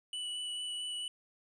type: tone with vibrato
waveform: square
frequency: 2960 Hz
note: F#7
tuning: in tune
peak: -37 dBFS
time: 0.13-1.08 s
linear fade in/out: 2 ms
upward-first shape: sine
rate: 4.5 Hz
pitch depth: 10 cents each way
effects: resampled to 22050 Hz